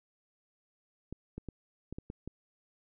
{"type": "clicks", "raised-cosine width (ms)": 3, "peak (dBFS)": -27, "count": 7, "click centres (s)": [1.126, 1.38, 1.487, 1.926, 1.985, 2.101, 2.276], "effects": []}